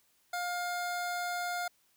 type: tone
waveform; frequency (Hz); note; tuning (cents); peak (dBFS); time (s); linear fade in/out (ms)
25% pulse; 708; F5; +23; -29; 0.33-1.68; 5
effects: white hiss -70 dBFS RMS until 1.96 s